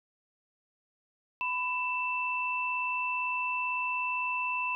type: tone pair together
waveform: sine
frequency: 996.7 / 2661 Hz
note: B5 / E7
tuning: +16 / +16 cents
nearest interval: octave + perfect fourth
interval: 1700 cents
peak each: -32 / -31 dBFS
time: 1.41-4.75 s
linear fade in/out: 0 ms
effects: none